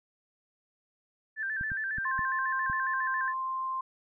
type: tone with vibrato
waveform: sine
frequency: 1661.2 Hz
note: G#6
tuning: in tune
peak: -30 dBFS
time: 1.36-3.34 s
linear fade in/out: 50 ms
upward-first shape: square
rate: 7.3 Hz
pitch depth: 90 cents each way
type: clicks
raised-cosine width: 5 ms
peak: -28 dBFS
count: 5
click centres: 1.611 / 1.718 / 1.984 / 2.192 / 2.699 s
type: tone with pitch glide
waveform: sine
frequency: 1056 to 1048.7 Hz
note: C6 to C6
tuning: +16 to +4 cents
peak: -30 dBFS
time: 2.05-3.81 s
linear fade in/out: 5 ms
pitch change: -12 cents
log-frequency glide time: 2.91-3.07 s
effects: none